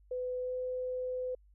sine tone with pitch glide, 502 to 506.1 Hz, B4 to B4, +28 to +42 cents, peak -33 dBFS, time 0.11-1.35 s, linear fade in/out 5 ms, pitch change +14 cents, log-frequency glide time 0.41-0.54 s, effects added 50 Hz sine -59 dBFS peak until 1.54 s

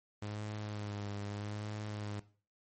sawtooth tone with vibrato, 103.83 Hz, G#2, in tune, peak -35 dBFS, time 0.22-2.2 s, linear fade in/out 5 ms, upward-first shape sine, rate 0.81 Hz, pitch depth 35 cents each way, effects noise-tail reverb RT60 0.4 s tail -17 dB re dry + MP3 32 kbps

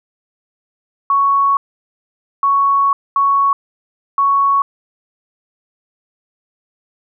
sine tone bursts at uneven times, 1112 Hz, C#6, 5 cents sharp, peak -10 dBFS, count 4, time 1.1-1.57 / 2.43-2.93 / 3.16-3.53 / 4.18-4.62 s, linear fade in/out 2 ms, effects none

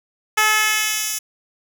10% pulse tone with high-pass filter sweep, 430 Hz, A4, 40 cents flat, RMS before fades -19 dBFS, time 0.37-1.19 s, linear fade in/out 10 ms, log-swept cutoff 900 to 6100 Hz, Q 0.77, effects 7-bit

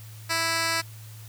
10% pulse tone with band-pass filter, 329.6 Hz, E4, in tune, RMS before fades -26 dBFS, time 0.29-0.82 s, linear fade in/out 20 ms, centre 4700 Hz, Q 0.59, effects added 109 Hz sine -41 dBFS peak until 1.28 s + white hiss -50 dBFS RMS until 1.28 s

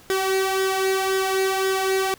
sawtooth tone with flanger, 382.6 Hz, G4, 42 cents flat, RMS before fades -22 dBFS, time 0.1-2.14 s, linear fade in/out 0 ms, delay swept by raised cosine 0.57 to 2.17 ms, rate 1.9 Hz, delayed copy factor +0.55, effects pink hiss -50 dBFS RMS until 2.18 s

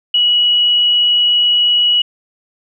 sine tone, 2923 Hz, F#7, 22 cents flat, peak -9 dBFS, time 0.14-2.02 s, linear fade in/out 5 ms, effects none

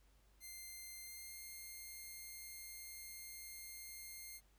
5% pulse tone with pitch glide, 2093 to 2117 Hz, C7 to C7, 0 to +20 cents, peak -40 dBFS, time 0.4-4.41 s, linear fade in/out 50 ms, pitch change +20 cents, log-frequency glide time 1.01-1.38 s, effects added 50 Hz sine -68 dBFS peak until 4.58 s + pink hiss -75 dBFS RMS until 4.58 s

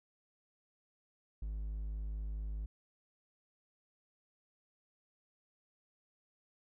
triangle tone, 52.3 Hz, G#1, 13 cents sharp, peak -35 dBFS, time 1.42-2.66 s, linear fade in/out 5 ms, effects none

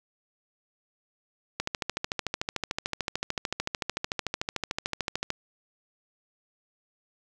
click train, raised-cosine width 0.2 ms, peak -11 dBFS, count 51, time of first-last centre 1.6-5.304 s, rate 13.5 Hz, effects none

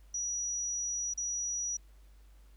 sine tone with dropouts, 5830 Hz, F#8, 26 cents flat, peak -32 dBFS, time 0.14-1.77 s, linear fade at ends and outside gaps 5 ms, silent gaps 1.138-1.175 s, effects added 50 Hz sine -54 dBFS peak until 2.56 s + pink hiss -69 dBFS RMS until 2.56 s

